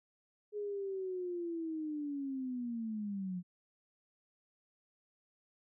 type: linear sweep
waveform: sine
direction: down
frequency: 420.2 to 175.4 Hz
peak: -36 dBFS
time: 0.52-3.43 s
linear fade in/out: 50 ms
effects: none